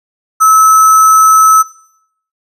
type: tone with sample-and-hold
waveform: sine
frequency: 1300 Hz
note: E6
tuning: 24 cents flat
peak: -3 dBFS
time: 0.4-1.63 s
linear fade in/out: 20 ms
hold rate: 7350 Hz
effects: noise-tail reverb RT60 0.7 s tail -19 dB re dry + resampled to 32000 Hz